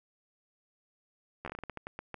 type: slowing click train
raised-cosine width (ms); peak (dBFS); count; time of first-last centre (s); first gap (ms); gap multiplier
0.5; -24; 13; 1.45-2.143; 12; 1.26
effects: none